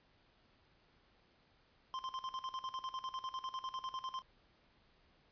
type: tone with tremolo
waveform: square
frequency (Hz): 1046.5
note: C6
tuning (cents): 0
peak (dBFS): -39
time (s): 1.94-4.22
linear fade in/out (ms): 0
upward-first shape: square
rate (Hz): 10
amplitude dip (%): 80
effects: pink hiss -70 dBFS RMS until 5.31 s + resampled to 11025 Hz